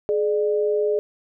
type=tone pair together; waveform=sine; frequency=422.4 / 597.4 Hz; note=G#4 / D5; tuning=+29 / +29 cents; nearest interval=tritone; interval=600 cents; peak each=-19 / -25 dBFS; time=0.09-0.99 s; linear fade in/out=0 ms; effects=none